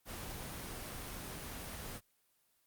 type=noise; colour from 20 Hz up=pink; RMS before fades=-44 dBFS; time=0.05-2.01 s; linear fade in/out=50 ms; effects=white hiss -75 dBFS RMS until 2.66 s + Opus 24 kbps